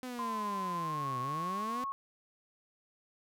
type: linear two-way sweep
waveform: sawtooth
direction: down then up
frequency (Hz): 256.5 to 123 to 256.5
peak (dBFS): -35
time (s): 0.03-1.84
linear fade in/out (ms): 0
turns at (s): 1.2
type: tone with pitch glide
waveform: sine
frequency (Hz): 1029 to 1096.5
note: C6 to C#6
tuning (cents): -29 to -19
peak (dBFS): -34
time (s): 0.19-1.92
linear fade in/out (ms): 0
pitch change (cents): +110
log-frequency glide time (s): 0.75-1.08
effects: none